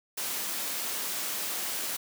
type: high-pass noise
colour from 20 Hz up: white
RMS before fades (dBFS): -33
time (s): 0.17-1.97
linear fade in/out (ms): 10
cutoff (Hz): 210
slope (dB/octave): 12
effects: none